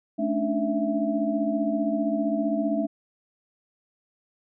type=tone cluster; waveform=sine; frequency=216.3 / 281.8 / 297.1 / 662 Hz; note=A3 / C#4 / D4 / E5; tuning=-29 / +29 / +20 / +7 cents; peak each=-28 dBFS; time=0.18-2.87 s; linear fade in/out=20 ms; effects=none